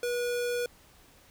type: tone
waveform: square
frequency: 484.4 Hz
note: B4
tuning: 34 cents flat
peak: -29 dBFS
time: 0.03-0.66 s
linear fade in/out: 2 ms
effects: pink hiss -58 dBFS RMS until 1.3 s